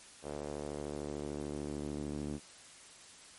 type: tone with band-pass filter sweep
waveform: sawtooth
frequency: 73.4 Hz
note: D2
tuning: in tune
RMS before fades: -40 dBFS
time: 0.22-2.4 s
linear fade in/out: 50 ms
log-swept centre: 530 to 270 Hz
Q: 1.7
effects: white hiss -55 dBFS RMS until 3.38 s + MP3 48 kbps